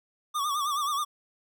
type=tone with vibrato; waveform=square; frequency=1165 Hz; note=D6; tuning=14 cents flat; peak=-27 dBFS; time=0.34-1.05 s; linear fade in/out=20 ms; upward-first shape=sine; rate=9.4 Hz; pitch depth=90 cents each way; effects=none